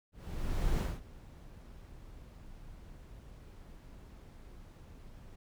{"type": "noise with ADSR envelope", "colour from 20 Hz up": "brown", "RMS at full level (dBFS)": -30, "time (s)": [0.12, 5.36], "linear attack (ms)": 660, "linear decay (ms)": 220, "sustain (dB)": -21, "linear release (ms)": 7, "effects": []}